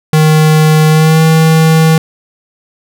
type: tone with pitch glide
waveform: square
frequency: 155.56 to 160.03 Hz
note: D#3 to D#3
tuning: 0 to +49 cents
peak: -5 dBFS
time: 0.13-1.98 s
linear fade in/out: 2 ms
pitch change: +49 cents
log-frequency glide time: 0.89-1.22 s
effects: none